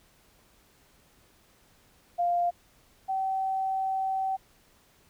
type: tone pair in turn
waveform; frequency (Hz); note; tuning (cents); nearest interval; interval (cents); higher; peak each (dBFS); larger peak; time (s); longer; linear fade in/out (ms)
sine; 698.5 / 766.7; F5 / G5; 0 / -39; major second; 161; second; -23 / -26; first; 2.18-2.51 / 3.08-4.37; second; 20
effects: pink hiss -62 dBFS RMS until 5.09 s